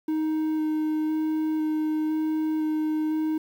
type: tone with vibrato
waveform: triangle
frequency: 311.1 Hz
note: D#4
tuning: in tune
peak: -21 dBFS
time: 0.08-3.38 s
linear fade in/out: 5 ms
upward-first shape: square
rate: 0.99 Hz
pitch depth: 9 cents each way
effects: 9-bit